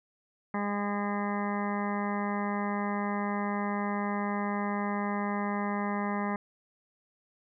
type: harmonic tone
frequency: 204 Hz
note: G#3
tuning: 31 cents flat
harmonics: 1 / 2 / 3 / 4 / 5 / 6 / 8 / 9 / 10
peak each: -31 / -39 / -40 / -37 / -38 / -40 / -45 / -43 / -44 dBFS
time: 0.54-6.36 s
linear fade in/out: 2 ms
effects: none